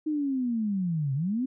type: linear two-way sweep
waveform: sine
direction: down then up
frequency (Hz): 313.1 to 130 to 269.2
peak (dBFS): -25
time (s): 0.06-1.46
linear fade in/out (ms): 10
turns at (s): 1.14
effects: none